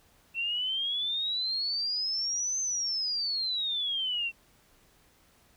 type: exponential two-way sweep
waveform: sine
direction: up then down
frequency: 2689 to 6272 to 2689 Hz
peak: -28 dBFS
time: 0.34-4.32 s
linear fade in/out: 50 ms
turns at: 2.6 s
effects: pink hiss -63 dBFS RMS until 5.56 s

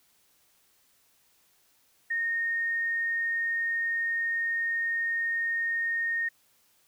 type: tone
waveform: sine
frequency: 1846 Hz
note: A#6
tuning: 17 cents flat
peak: -26 dBFS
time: 2.1-6.29 s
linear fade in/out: 10 ms
effects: white hiss -66 dBFS RMS until 6.87 s

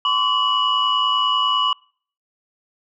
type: tone cluster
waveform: sine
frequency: 1027 / 1137 / 2934 Hz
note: C6 / C#6 / F#7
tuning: -33 / +44 / -15 cents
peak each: -22 / -19 / -19 dBFS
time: 0.05-1.73 s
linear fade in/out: 2 ms
effects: noise-tail reverb RT60 0.5 s tail -26 dB re dry + tanh soft clip ceiling -8 dBFS

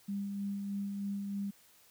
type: tone with tremolo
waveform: sine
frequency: 200 Hz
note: G3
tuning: 35 cents sharp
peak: -33 dBFS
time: 0.08-1.51 s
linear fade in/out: 10 ms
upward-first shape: sine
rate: 3.2 Hz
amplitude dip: 30%
effects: white hiss -63 dBFS RMS until 1.9 s

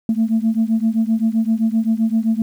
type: beating tone pair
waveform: sine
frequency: 220.5 / 228.2 Hz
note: A3 / A#3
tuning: +4 / -37 cents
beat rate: 7.7 Hz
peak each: -16 / -17 dBFS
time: 0.09-2.42 s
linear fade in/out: 2 ms
effects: tanh soft clip ceiling -9 dBFS + 8-bit

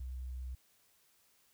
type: tone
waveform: sine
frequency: 63.5 Hz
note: B1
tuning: 49 cents sharp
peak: -39 dBFS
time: 0-0.55 s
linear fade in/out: 5 ms
effects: white hiss -70 dBFS RMS until 1.53 s

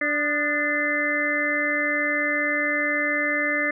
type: harmonic tone with a mistuned harmonic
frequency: 293.7 Hz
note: D4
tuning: in tune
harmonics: 1 / 2 / 4 / 5 / 6 / 7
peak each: -30 / -29 / -34 / -35 / -25 / -25 dBFS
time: 0.01-3.71 s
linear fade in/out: 5 ms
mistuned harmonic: 4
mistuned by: +65 cents
effects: none

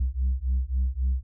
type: beating tone pair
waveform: sine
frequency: 62.6 / 66.3 Hz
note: B1 / C2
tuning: +24 / +23 cents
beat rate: 3.7 Hz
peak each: -24 dBFS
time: 0-1.23 s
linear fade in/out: 10 ms
effects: tanh soft clip ceiling -19 dBFS

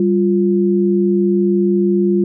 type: tone pair together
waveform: sine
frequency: 196 / 350.4 Hz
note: G3 / F4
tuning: 0 / +6 cents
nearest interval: minor seventh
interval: 1006 cents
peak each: -14 dBFS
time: 0-2.24 s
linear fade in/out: 2 ms
effects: none

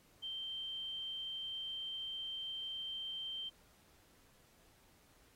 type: tone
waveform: sine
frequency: 3132 Hz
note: G7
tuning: 2 cents flat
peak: -40 dBFS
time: 0.22-3.5 s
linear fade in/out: 20 ms
effects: pink hiss -68 dBFS RMS until 5.35 s + AAC 48 kbps

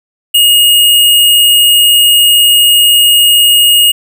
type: tone with sample-and-hold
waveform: sine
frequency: 2866 Hz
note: F7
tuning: 44 cents sharp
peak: -3 dBFS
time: 0.34-3.92 s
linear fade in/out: 10 ms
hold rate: 11025 Hz
effects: none

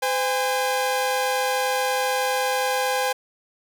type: tone pair together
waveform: sawtooth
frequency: 512 / 812.7 Hz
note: C5 / G#5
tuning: -38 / -38 cents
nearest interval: minor sixth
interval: 800 cents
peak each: -20 dBFS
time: 0.02-3.13 s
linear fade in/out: 10 ms
effects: none

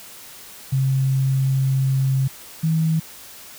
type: tone pair in turn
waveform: sine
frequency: 133.7 / 160.48 Hz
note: C3 / E3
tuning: +38 / -46 cents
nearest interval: minor third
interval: 316 cents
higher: second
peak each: -16 dBFS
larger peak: neither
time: 0.72-2.28 / 2.63-3 s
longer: first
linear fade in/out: 10 ms
effects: white hiss -41 dBFS RMS until 3.58 s

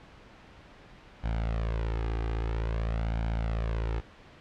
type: tone with flanger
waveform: sawtooth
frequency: 55.8 Hz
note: A1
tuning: 25 cents sharp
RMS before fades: -30 dBFS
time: 1.23-4.01 s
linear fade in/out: 20 ms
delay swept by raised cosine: 1.3 to 2.5 ms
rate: 0.5 Hz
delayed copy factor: +0.65
effects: pink hiss -52 dBFS RMS until 4.4 s + low-pass 3000 Hz 12 dB/octave

